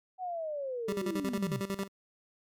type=linear sweep; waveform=sine; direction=down; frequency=755 to 106.6 Hz; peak=-33 dBFS; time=0.18-1.62 s; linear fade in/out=50 ms
type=tone with tremolo; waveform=25% pulse; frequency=196 Hz; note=G3; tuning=in tune; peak=-27 dBFS; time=0.88-1.88 s; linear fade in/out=5 ms; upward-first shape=square; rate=11 Hz; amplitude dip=80%
effects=MP3 96 kbps